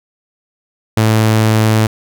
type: tone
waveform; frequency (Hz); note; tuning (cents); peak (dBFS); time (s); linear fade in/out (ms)
sawtooth; 109.7; A2; -5; -5; 0.97-1.87; 5
effects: none